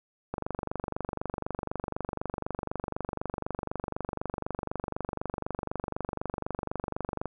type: click train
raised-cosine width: 1 ms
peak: -18 dBFS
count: 167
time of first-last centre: 0.34-7.257 s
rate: 24 Hz
effects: none